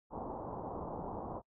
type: low-pass noise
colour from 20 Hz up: white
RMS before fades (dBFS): -42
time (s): 0.1-1.42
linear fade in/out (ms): 50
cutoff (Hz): 1000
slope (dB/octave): 48
effects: noise-tail reverb RT60 0.1 s tail -26 dB re dry